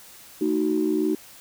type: chord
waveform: sine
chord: D# diminished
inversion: second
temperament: just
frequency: 224 / 311.1 / 373.4 Hz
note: A3 / D#4 / F#4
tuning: +31 / 0 / +16 cents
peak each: -28 / -22 / -24 dBFS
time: 0.41-1.15 s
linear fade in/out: 5 ms
effects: tanh soft clip ceiling -12 dBFS + white hiss -47 dBFS RMS until 1.4 s